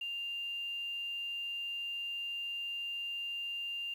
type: tone with quantisation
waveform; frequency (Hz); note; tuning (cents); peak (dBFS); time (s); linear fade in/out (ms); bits
sine; 2794; F7; 0; -36; 0.01-3.94; 5; 10
effects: none